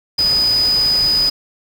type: tone in noise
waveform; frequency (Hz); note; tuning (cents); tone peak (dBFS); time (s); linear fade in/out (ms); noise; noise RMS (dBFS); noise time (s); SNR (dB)
sine; 4978; D#8; 0; -12; 0.18-1.3; 10; pink; -28; 0.18-1.3; +13
effects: none